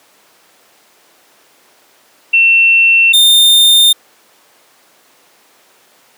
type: tone pair in turn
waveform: sine / 45% pulse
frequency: 2700 / 3626 Hz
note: E7 / A#7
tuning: +41 / -49 cents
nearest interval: perfect fourth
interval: 510 cents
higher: second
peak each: -5 dBFS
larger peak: neither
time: 2.33-3.13 / 3.13-3.93 s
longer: neither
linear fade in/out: 10 ms
effects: pink hiss -48 dBFS RMS until 6.17 s + high-pass 400 Hz 12 dB/octave